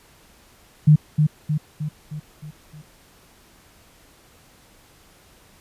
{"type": "tone with echo", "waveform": "sine", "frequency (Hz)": 151.6, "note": "D#3", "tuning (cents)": -45, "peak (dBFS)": -8, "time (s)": [0.87, 0.96], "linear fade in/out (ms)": 10, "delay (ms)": 310, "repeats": 6, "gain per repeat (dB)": -5, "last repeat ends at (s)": 2.82, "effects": ["pink hiss -53 dBFS RMS until 5.6 s", "resampled to 32000 Hz"]}